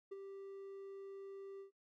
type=tone with ADSR envelope; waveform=triangle; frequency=392 Hz; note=G4; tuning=in tune; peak=-40 dBFS; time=0.11-1.71 s; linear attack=12 ms; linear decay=23 ms; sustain=-6 dB; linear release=110 ms; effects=noise-tail reverb RT60 0.1 s tail -17 dB re dry